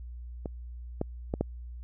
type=clicks; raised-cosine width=2 ms; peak=-21 / -15 / -16 / -13 dBFS; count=4; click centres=0.458 / 1.014 / 1.339 / 1.41 s; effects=added 60 Hz sine -39 dBFS peak until 1.83 s